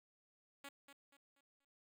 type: tone with echo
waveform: 5% pulse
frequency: 279.7 Hz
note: C#4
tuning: 16 cents sharp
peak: -38 dBFS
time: 0.64-0.69 s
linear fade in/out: 5 ms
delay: 240 ms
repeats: 4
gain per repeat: -9 dB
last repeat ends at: 1.65 s
effects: none